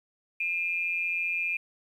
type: tone pair together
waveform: sine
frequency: 2412 / 2587 Hz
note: D7 / E7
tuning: +46 / -33 cents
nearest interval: minor second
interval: 121 cents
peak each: -28 / -32 dBFS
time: 0.4-1.57 s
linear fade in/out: 5 ms
effects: 10-bit